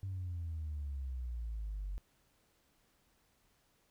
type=exponential sweep; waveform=sine; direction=down; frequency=98 to 46.25 Hz; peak=-36 dBFS; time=0.03-1.98 s; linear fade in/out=0 ms; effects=tanh soft clip ceiling -34 dBFS + pink hiss -73 dBFS RMS until 3.9 s